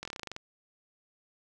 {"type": "slowing click train", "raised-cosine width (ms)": 0.2, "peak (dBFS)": -21, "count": 11, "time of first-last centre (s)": [0.03, 0.364], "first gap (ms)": 22, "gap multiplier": 1.09, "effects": []}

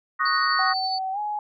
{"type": "chord", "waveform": "sine", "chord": "D# minor seventh", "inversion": "third", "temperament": "equal", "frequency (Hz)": [1108.7, 1244.5, 1480, 1864.7], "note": ["C#6", "D#6", "F#6", "A#6"], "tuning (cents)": [0, 0, 0, 0], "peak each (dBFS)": [-25, -24, -28, -26], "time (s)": [0.19, 0.74], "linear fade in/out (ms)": 20}
{"type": "tone with tremolo", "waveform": "sine", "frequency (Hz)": 4502, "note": "C#8", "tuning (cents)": 26, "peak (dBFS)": -25, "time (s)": [0.25, 0.99], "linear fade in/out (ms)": 10, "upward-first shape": "sine", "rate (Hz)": 12, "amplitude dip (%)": 35}
{"type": "tone with pitch glide", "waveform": "sine", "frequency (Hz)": [760, 838.4], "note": ["F#5", "G#5"], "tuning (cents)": [46, 16], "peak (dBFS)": -25, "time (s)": [0.59, 1.39], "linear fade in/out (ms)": 2, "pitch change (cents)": 170, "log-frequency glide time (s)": [1.12, 1.19]}
{"effects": []}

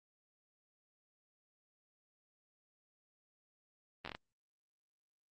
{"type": "slowing click train", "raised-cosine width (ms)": 0.3, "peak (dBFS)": -26, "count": 6, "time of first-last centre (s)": [4.05, 4.149], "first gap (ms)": 11, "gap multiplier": 1.3, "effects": ["Opus 24 kbps"]}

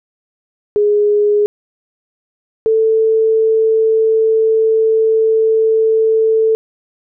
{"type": "tone pair in turn", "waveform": "sine", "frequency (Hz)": [415.3, 443], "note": ["G#4", "A4"], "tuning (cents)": [0, 12], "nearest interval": "minor second", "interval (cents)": 112, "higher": "second", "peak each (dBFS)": -9, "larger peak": "neither", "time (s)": [[0.76, 1.46], [2.66, 6.55]], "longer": "second", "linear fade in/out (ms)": 0, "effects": []}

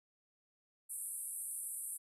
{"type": "band-pass noise", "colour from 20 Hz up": "pink", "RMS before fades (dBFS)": -43, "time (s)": [0.89, 1.98], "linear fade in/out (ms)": 20, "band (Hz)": [8400, 12000], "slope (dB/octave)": 96, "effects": []}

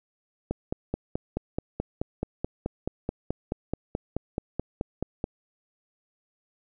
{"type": "click train", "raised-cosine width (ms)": 2, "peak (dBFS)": -14, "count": 23, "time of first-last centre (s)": [0.51, 5.241], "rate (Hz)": 4.65, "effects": []}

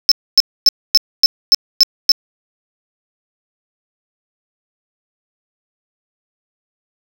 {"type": "tone bursts", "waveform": "triangle", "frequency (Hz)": 5270, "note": "E8", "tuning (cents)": -1, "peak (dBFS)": -3, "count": 8, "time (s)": [0.09, 2.118], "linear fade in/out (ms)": 0, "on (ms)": 26, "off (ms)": 260, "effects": []}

